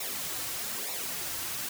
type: noise with flanger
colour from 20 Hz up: white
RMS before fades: -35 dBFS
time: 0-1.69 s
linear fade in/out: 5 ms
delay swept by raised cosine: 0.64 to 4.94 ms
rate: 1.1 Hz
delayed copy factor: -0.65
effects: none